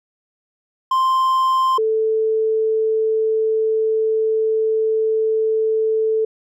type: tone pair in turn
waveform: triangle / sine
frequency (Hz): 1046.5 / 440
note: C6 / A4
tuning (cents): 0 / 0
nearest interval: octave + minor third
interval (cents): 1500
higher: first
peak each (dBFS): -12 / -15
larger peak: first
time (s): 0.91-1.78 / 1.78-6.25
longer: second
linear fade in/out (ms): 5
effects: none